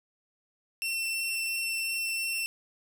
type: tone with vibrato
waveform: sawtooth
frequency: 2699 Hz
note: E7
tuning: 40 cents sharp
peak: -26 dBFS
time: 0.82-2.46 s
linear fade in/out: 0 ms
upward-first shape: triangle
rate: 2.9 Hz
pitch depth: 8 cents each way
effects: none